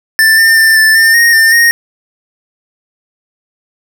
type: tone with pitch steps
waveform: square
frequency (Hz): 1772 / 1802 / 1785 / 1761 / 1801 / 1861 / 1799 / 1861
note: A6 / A6 / A6 / A6 / A6 / A#6 / A6 / A#6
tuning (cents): +12 / +41 / +24 / +1 / +40 / -3 / +38 / -3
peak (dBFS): -5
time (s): 0.19-1.71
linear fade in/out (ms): 0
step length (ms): 190
effects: none